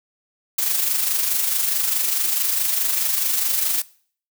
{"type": "noise with amplitude modulation", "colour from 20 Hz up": "blue", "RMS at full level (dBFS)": -19, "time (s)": [0.58, 3.82], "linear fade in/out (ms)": 5, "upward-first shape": "sine", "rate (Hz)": 24.7, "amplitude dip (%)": 45, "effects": ["noise-tail reverb RT60 0.5 s tail -21 dB re dry"]}